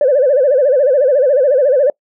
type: tone with vibrato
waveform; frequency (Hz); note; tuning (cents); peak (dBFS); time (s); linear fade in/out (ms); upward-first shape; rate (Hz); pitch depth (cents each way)
sine; 545; C#5; -29; -7; 0.01-1.9; 2; sine; 14; 160
effects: noise-tail reverb RT60 0.1 s tail -26 dB re dry + tanh soft clip ceiling -3 dBFS